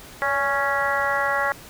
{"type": "harmonic tone with a mistuned harmonic", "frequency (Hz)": 277.2, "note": "C#4", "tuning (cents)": 0, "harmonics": [2, 3, 4, 5, 6, 7], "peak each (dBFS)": [-27, -27, -27, -27, -27, -27], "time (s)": [0.22, 1.52], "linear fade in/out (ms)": 0, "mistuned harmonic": 2, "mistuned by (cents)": 38, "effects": ["pink hiss -43 dBFS RMS until 1.69 s"]}